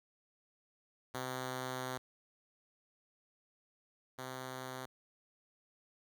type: tone pair in turn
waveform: 5% pulse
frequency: 128.6 / 129.42 Hz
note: C3 / C3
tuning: -30 / -19 cents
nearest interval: unison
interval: 11 cents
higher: second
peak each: -27 / -31 dBFS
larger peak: first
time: 1.14-1.98 / 4.18-4.86 s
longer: first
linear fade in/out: 10 ms
effects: none